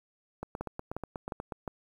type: two click trains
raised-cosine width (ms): 1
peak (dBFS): -21 / -22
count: 4 / 10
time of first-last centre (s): 0.61-1.678 / 0.43-1.522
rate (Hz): 2.81 / 8.24
effects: 9-bit